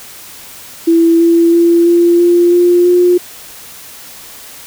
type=tone with pitch steps; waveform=sine; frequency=332.8 / 336.5 / 340.2 / 343.9 / 347.7 / 351.6 / 355.5 Hz; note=E4 / E4 / F4 / F4 / F4 / F4 / F4; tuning=+17 / +36 / -45 / -27 / -8 / +12 / +31 cents; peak=-5 dBFS; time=0.87-3.18 s; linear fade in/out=10 ms; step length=330 ms; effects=white hiss -33 dBFS RMS until 4.66 s